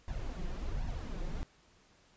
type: noise with flanger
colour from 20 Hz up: brown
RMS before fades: -37 dBFS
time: 0.08-1.43 s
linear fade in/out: 0 ms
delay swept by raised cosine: 1.1 to 5.7 ms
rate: 1.3 Hz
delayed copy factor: +0.7
effects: pink hiss -65 dBFS RMS until 2.16 s + resampled to 16000 Hz